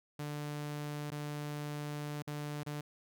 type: tone with dropouts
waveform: sawtooth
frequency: 147.7 Hz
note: D3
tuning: 10 cents sharp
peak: -34 dBFS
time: 0.19-2.81 s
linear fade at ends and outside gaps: 5 ms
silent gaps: 1.105-1.117 / 2.224-2.274 / 2.633-2.663 s
effects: none